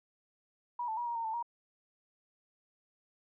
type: tone with pitch steps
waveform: sine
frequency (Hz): 965 / 880 / 959 / 944 / 918 / 884 / 945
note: B5 / A5 / A#5 / A#5 / A#5 / A5 / A#5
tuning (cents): -40 / 0 / +49 / +22 / -27 / +8 / +23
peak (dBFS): -33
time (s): 0.79-1.427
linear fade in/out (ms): 5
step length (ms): 91
effects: none